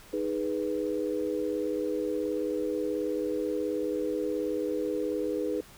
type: chord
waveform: sine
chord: G# minor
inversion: second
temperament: equal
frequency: 311.1 / 415.3 / 493.9 Hz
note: D#4 / G#4 / B4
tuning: 0 / 0 / 0 cents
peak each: -32 dBFS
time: 0.13-5.61 s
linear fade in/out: 5 ms
effects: pink hiss -52 dBFS RMS until 5.77 s